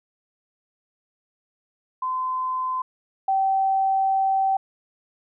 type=tone pair in turn; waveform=sine; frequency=1027 / 772.7 Hz; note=C6 / G5; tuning=-33 / -25 cents; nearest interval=perfect fourth; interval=492 cents; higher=first; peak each=-23 / -18 dBFS; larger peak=second; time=2.02-2.82 / 3.28-4.57 s; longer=second; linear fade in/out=5 ms; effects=none